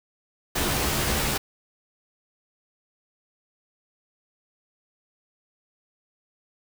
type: noise with comb filter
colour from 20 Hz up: pink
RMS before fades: -25 dBFS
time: 0.55-1.38 s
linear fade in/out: 10 ms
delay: 14 ms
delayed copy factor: +0.55
effects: none